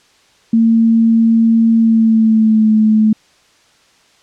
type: tone with pitch glide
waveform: sine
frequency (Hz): 227.1 to 216.6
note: A#3 to A3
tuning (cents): -45 to -27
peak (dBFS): -7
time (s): 0.53-3.13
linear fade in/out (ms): 5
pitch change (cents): -82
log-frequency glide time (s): 1.76-2.71
effects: white hiss -51 dBFS RMS until 4.22 s + low-pass 6000 Hz 12 dB/octave